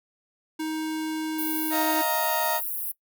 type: tone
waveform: square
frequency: 314.4 Hz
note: D#4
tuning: 18 cents sharp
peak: -28 dBFS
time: 0.59-2.02 s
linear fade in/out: 10 ms
type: high-pass noise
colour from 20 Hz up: pink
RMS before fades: -31 dBFS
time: 1.38-2.92 s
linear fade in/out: 10 ms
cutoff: 11000 Hz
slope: 48 dB/octave
type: chord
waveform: 35% pulse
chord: Eb suspended second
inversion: none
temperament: equal with one note detuned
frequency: 630.2 / 698.5 / 932.3 Hz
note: Eb5 / F5 / Bb5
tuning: +22 / 0 / 0 cents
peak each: -28 / -30 / -25 dBFS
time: 1.7-2.61 s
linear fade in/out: 50 ms
effects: noise-tail reverb RT60 0.1 s tail -20 dB re dry